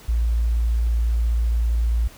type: tone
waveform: sine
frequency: 57.4 Hz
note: A#1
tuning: 26 cents flat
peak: -17 dBFS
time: 0.08-2.08 s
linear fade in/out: 10 ms
effects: pink hiss -46 dBFS RMS until 2.17 s